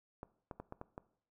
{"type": "clicks", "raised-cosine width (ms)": 1, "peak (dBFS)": -30, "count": 6, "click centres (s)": [0.231, 0.512, 0.6, 0.724, 0.814, 0.979], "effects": ["noise-tail reverb RT60 0.6 s tail -19 dB re dry"]}